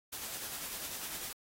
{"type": "noise with tremolo", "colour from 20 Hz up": "white", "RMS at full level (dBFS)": -40, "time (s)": [0.12, 1.33], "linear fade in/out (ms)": 10, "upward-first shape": "sine", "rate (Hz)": 10, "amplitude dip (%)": 35, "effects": ["AAC 48 kbps"]}